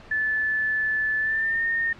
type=tone with pitch glide; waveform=sine; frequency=1742 to 1832.8 Hz; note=A6 to A#6; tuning=-18 to -30 cents; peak=-21 dBFS; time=0.11-1.93 s; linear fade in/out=5 ms; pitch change=+88 cents; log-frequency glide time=1.19-1.64 s; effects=pink hiss -46 dBFS RMS until 1.99 s + low-pass 3000 Hz 12 dB/octave